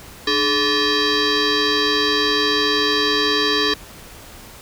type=tone with frequency modulation; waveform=sine; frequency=1747 Hz; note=A6; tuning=13 cents flat; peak=-15 dBFS; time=0.27-3.74 s; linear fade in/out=5 ms; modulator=724 Hz; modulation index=4.2; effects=pink hiss -40 dBFS RMS until 4.61 s